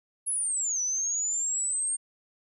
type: linear two-way sweep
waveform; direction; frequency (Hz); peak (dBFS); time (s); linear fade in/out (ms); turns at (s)
sine; down then up; 10690 to 5900 to 8670; -26; 0.26-1.97; 20; 0.81
effects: none